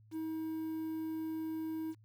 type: tone with quantisation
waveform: triangle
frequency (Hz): 318.6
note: D#4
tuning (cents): +41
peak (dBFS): -34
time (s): 0.11-1.95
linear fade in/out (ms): 50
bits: 10
effects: added 108 Hz sine -59 dBFS peak until 2.04 s